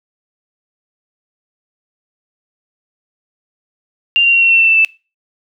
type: tone with pitch steps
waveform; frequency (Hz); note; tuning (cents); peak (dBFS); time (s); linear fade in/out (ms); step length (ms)
sine; 2786 / 2765 / 2744 / 2724 / 2704 / 2683 / 2663 / 2643; F7 / F7 / F7 / F7 / E7 / E7 / E7 / E7; -5 / -18 / -31 / -44 / +43 / +30 / +17 / +4; -7; 4.16-4.848; 0; 86
effects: noise-tail reverb RT60 0.3 s tail -21 dB re dry